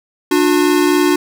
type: tone pair together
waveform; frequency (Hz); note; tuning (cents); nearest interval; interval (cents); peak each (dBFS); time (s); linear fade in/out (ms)
square; 296.1 / 360; D4 / F#4; +14 / -47; minor third; 339; -14; 0.31-1.16; 5
effects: none